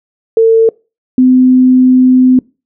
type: tone pair in turn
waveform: sine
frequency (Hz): 450.4 / 255.3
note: A4 / C4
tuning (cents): +40 / -42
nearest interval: minor seventh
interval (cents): 982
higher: first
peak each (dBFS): -3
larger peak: neither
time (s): 0.37-0.69 / 1.18-2.39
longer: second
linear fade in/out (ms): 2
effects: noise-tail reverb RT60 0.3 s tail -24 dB re dry